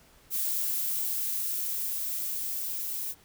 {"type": "noise with level ramp", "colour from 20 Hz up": "violet", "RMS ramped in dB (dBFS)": [-29, -34], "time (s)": [0.3, 3.15], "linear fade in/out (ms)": 50, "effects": ["pink hiss -59 dBFS RMS until 3.24 s"]}